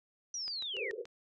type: linear sweep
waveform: sine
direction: down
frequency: 5920 to 1800 Hz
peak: -36 dBFS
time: 0.34-0.91 s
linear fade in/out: 2 ms
type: click train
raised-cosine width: 0.2 ms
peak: -31 dBFS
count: 5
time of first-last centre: 0.48-1.055 s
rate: 6.96 Hz
type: band-pass noise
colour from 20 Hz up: white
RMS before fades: -41 dBFS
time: 0.73-1.06 s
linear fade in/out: 50 ms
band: 370 to 510 Hz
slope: 96 dB/octave
effects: none